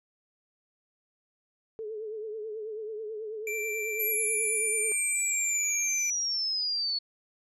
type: tone with vibrato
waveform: sine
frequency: 433.1 Hz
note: A4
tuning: 27 cents flat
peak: -34 dBFS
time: 1.79-4.92 s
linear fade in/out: 0 ms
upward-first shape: triangle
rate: 9.2 Hz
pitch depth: 77 cents each way
type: tone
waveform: square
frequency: 2349 Hz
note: D7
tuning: in tune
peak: -32 dBFS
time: 3.47-6.1 s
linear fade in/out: 2 ms
type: exponential sweep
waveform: sine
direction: down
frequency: 11840 to 4389 Hz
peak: -27 dBFS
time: 3.99-6.99 s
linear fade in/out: 10 ms
effects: resampled to 32000 Hz